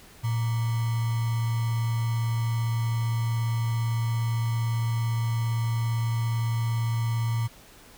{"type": "tone with sample-and-hold", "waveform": "sine", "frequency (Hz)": 114.7, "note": "A#2", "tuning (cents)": -28, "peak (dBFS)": -23, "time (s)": [0.23, 7.48], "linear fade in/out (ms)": 20, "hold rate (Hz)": 1050, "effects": ["pink hiss -51 dBFS RMS until 7.97 s"]}